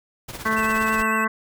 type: noise with tremolo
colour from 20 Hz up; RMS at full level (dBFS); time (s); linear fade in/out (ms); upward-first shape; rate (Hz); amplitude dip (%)
pink; -32; 0.28-1.03; 10; triangle; 17; 75
type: harmonic tone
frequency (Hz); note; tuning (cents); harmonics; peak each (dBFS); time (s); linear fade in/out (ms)
220; A3; 0; 1 / 2 / 3 / 4 / 5 / 6 / 7 / 8 / 9; -26 / -31 / -34 / -35 / -23 / -35 / -25 / -35 / -28; 0.45-1.28; 10
type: tone with vibrato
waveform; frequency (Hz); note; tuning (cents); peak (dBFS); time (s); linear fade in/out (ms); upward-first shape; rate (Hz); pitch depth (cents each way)
square; 2637; E7; 0; -31; 0.56-1.25; 10; sine; 8.9; 35
effects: none